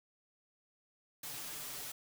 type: noise with comb filter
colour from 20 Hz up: white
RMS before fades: -44 dBFS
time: 1.23-1.92 s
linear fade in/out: 5 ms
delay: 6.8 ms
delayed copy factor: +0.75
effects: none